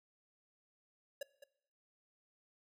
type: tone with echo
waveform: square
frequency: 562 Hz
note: C#5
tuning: 24 cents sharp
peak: -39 dBFS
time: 1.21-1.23 s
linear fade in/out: 5 ms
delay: 210 ms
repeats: 1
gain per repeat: -13 dB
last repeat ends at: 1.44 s
effects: noise-tail reverb RT60 0.8 s tail -21 dB re dry